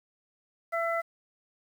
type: harmonic tone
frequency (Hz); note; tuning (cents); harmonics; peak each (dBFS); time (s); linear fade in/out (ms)
670; E5; +28; 1 / 2 / 3; -29 / -32 / -34; 0.72-1.02; 20
effects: 9-bit